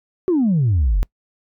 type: exponential sweep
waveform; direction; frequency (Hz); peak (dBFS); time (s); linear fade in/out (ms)
sine; down; 384.8 to 39; -12; 0.28-1.03; 0
effects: noise-tail reverb RT60 0.1 s tail -26 dB re dry + tanh soft clip ceiling -11 dBFS